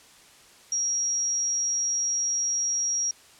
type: tone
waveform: sine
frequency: 5660 Hz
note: F8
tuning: 22 cents sharp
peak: -23 dBFS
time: 0.72-3.11 s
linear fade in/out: 2 ms
effects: white hiss -53 dBFS RMS until 3.39 s + low-pass 9000 Hz 12 dB/octave